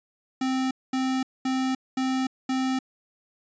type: tone bursts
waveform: square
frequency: 261.1 Hz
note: C4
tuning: 3 cents flat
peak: -24 dBFS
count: 5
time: 0.41-2.79 s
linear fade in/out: 5 ms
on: 300 ms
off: 220 ms
effects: resampled to 16000 Hz